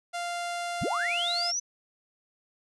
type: tone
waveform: sawtooth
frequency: 696 Hz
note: F5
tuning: 6 cents flat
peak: -27 dBFS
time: 0.13-1.52 s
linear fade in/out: 20 ms
type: linear sweep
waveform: sine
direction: up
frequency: 37.01 to 6110 Hz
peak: -27 dBFS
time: 0.81-1.6 s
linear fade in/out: 10 ms
effects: resampled to 24000 Hz